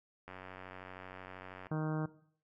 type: click train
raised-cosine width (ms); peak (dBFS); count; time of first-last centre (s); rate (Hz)
0.5; -32; 130; 0.28-1.669; 92.9
type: harmonic tone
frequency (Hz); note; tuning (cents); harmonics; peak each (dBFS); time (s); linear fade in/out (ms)
155.56; D#3; 0; 1 / 2 / 3 / 4 / 5 / 6 / 7 / 8 / 9 / 10; -34 / -40 / -44 / -46 / -48 / -50 / -51 / -52 / -53 / -54; 1.71-2.06; 5
effects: noise-tail reverb RT60 0.6 s tail -18 dB re dry